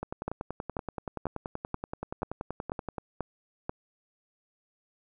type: two click trains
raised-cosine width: 1 ms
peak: -17 / -20 dBFS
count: 8 / 32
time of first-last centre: 0.28-3.695 / 0.03-2.982 s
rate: 2.05 / 10.5 Hz
effects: none